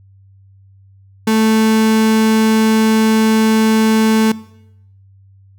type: tone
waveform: 35% pulse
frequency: 220 Hz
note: A3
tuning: in tune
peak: -9 dBFS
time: 1.27-4.32 s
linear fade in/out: 5 ms
effects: noise-tail reverb RT60 0.8 s tail -20 dB re dry + added 97 Hz sine -43 dBFS peak until 5.58 s